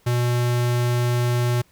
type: tone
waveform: square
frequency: 121.5 Hz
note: B2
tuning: 28 cents flat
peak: -19 dBFS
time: 0.06-1.62 s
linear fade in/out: 10 ms
effects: pink hiss -59 dBFS RMS until 1.71 s